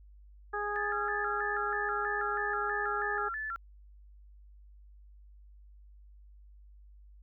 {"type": "harmonic tone", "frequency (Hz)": 413.6, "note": "G#4", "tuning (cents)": -7, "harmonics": [1, 2, 3, 4], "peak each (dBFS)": [-37, -37, -37, -37], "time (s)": [0.53, 3.29], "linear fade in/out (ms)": 10}
{"type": "tone with vibrato", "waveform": "sine", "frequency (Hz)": 1543, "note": "G6", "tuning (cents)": -28, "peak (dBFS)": -34, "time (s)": [0.76, 3.56], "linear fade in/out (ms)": 0, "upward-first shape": "square", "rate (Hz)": 3.1, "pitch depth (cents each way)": 210}
{"effects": ["added 50 Hz sine -52 dBFS peak until 7.22 s"]}